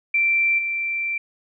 sine tone with level steps, 2349 Hz, D7, in tune, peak -16 / -22 dBFS, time 0.14-1.18 s, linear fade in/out 5 ms, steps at 0.58 s, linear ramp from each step 10 ms, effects none

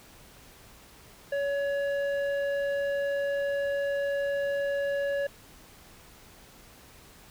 square tone with low-pass filter, 563 Hz, C#5, 27 cents sharp, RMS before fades -29 dBFS, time 1.32-5.27 s, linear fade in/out 5 ms, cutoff 1700 Hz, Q 1.1, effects pink hiss -53 dBFS RMS until 7.3 s

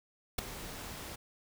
pink noise with ADSR envelope, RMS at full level -29 dBFS, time 0.38-1.16 s, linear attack 9 ms, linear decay 5 ms, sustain -15 dB, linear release 12 ms, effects none

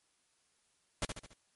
pink noise with echo, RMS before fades -33 dBFS, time 1.02-1.05 s, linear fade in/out 2 ms, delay 71 ms, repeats 4, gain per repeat -6 dB, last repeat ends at 1.334 s, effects white hiss -74 dBFS RMS until 1.55 s + MP3 48 kbps

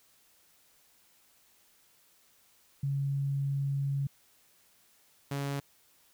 sine / sawtooth tone pair in turn, 139.1 / 140.39 Hz, C#3 / C#3, +6 / +22 cents, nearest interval unison, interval 16 cents, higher second, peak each -28 dBFS, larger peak neither, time 2.83-4.07 / 5.31-5.6 s, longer first, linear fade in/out 5 ms, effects white hiss -65 dBFS RMS until 6.13 s

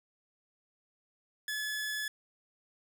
sawtooth tone, 1713 Hz, A6, 47 cents flat, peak -30 dBFS, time 1.48-2.08 s, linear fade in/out 2 ms, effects none

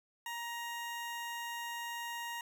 20% pulse tone, 941 Hz, A#5, 16 cents sharp, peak -34 dBFS, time 0.26-2.41 s, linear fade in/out 2 ms, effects none

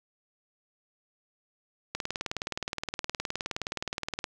click train, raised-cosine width 0.2 ms, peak -14 dBFS, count 45, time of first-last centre 1.95-4.242 s, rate 19.2 Hz, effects none

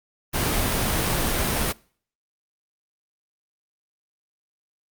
pink noise, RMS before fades -23 dBFS, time 0.33-1.73 s, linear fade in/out 20 ms, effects noise-tail reverb RT60 0.5 s tail -24 dB re dry + Opus 32 kbps

